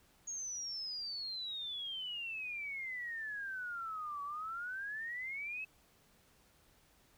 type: exponential two-way sweep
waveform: sine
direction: down then up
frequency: 6645 to 1130 to 2614 Hz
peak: -39 dBFS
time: 0.27-5.65 s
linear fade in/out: 10 ms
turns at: 4.23 s
effects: pink hiss -68 dBFS RMS until 7.17 s